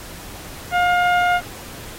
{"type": "tone with low-pass filter", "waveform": "15% pulse", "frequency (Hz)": 711, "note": "F5", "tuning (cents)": 31, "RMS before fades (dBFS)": -17, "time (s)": [0.71, 1.41], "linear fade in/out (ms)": 50, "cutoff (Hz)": 1500, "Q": 0.59, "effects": ["pink hiss -37 dBFS RMS until 1.98 s", "AAC 48 kbps"]}